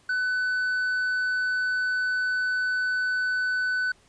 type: tone with tanh clipping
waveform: triangle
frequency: 1500 Hz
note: F#6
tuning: 23 cents sharp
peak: -24 dBFS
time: 0.09-3.92 s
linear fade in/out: 5 ms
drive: 8 dB
effects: pink hiss -60 dBFS RMS until 4.08 s + resampled to 22050 Hz